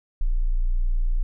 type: tone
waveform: sine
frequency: 29.41 Hz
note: A#0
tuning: 16 cents sharp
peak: -18 dBFS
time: 0.21-1.23 s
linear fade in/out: 0 ms
effects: none